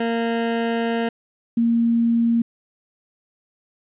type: tone pair in turn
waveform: 20% pulse / sine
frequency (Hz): 230.9 / 232.4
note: A#3 / A#3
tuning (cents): -16 / -5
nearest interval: unison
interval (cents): 11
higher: second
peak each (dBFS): -15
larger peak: neither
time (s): 0-1.09 / 1.57-2.42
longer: first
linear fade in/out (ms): 5
effects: resampled to 8000 Hz + 9-bit